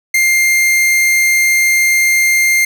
45% pulse tone, 2109 Hz, C7, 13 cents sharp, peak -9 dBFS, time 0.14-2.65 s, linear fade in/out 5 ms, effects none

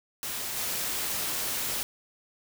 white noise with level steps, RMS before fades -34 / -31 dBFS, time 0.23-1.83 s, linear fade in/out 0 ms, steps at 0.56 s, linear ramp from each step 10 ms, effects none

